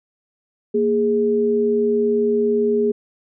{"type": "tone pair together", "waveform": "sine", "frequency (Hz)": [233.1, 415.3], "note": ["A#3", "G#4"], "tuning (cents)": [0, 0], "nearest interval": "minor seventh", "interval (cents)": 1000, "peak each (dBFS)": [-21, -16], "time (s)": [0.74, 2.92], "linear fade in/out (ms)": 10, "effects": []}